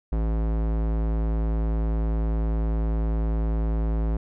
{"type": "tone with low-pass filter", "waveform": "square", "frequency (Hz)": 55, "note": "A1", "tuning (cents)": 0, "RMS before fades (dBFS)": -24, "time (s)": [0.12, 4.17], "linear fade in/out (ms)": 5, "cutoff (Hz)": 900, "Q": 0.56, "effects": []}